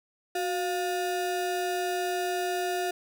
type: ring-modulated tone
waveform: square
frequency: 535 Hz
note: C5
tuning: 38 cents sharp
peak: -25 dBFS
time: 0.35-2.91 s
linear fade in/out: 5 ms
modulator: 167 Hz
effects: none